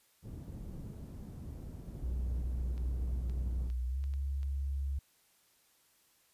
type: low-pass noise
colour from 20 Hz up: white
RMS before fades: -45 dBFS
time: 0.22-3.72 s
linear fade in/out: 50 ms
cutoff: 150 Hz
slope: 12 dB/octave
type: tone with pitch glide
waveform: sine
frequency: 61.74 to 68.9 Hz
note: B1 to C#2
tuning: 0 to -10 cents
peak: -32 dBFS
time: 2.03-4.99 s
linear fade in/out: 5 ms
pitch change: +190 cents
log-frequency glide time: 3.87-4.01 s
type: clicks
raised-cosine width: 0.2 ms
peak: -39 dBFS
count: 6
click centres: 2.779 / 3.297 / 3.701 / 4.04 / 4.138 / 4.431 s
effects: white hiss -69 dBFS RMS until 6.33 s + resampled to 32000 Hz